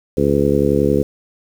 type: harmonic tone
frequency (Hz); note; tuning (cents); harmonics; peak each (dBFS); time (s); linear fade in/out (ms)
71; C#2; +42; 1 / 2 / 3 / 4 / 5 / 6 / 7; -24 / -21 / -20 / -20 / -20 / -18 / -20; 0.17-1.03; 5
effects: 7-bit